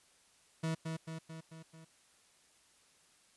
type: tone with echo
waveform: 40% pulse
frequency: 161.4 Hz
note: E3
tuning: 36 cents flat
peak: -32 dBFS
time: 0.63-0.75 s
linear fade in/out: 10 ms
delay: 220 ms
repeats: 5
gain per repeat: -4 dB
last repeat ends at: 1.85 s
effects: white hiss -67 dBFS RMS until 3.36 s + resampled to 24000 Hz